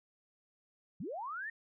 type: linear sweep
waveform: sine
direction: up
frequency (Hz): 133 to 1872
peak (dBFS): -38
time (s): 1-1.5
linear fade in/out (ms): 5
effects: none